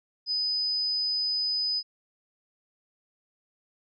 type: tone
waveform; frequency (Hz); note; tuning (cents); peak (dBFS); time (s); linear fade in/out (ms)
sine; 5000; D#8; +8; -25; 0.26-1.83; 50
effects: none